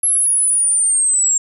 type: linear sweep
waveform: sine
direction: down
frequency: 11175 to 7420 Hz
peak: -12 dBFS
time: 0.03-1.38 s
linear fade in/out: 5 ms
effects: 9-bit